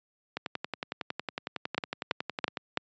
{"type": "two click trains", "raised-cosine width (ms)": 0.3, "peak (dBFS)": [-10, -16], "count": [4, 25], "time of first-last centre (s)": [[1.78, 2.773], [0.37, 2.572]], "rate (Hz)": [3.02, 10.9], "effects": ["high-pass 150 Hz 12 dB/octave", "resampled to 16000 Hz"]}